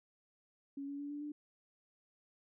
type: tone with pitch steps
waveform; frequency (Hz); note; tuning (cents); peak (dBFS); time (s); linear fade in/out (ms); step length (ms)
sine; 278.6 / 282.8 / 287.1 / 291.4 / 295.8; C#4 / C#4 / D4 / D4 / D4; +9 / +35 / -39 / -13 / +13; -40; 0.77-1.32; 5; 110
effects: none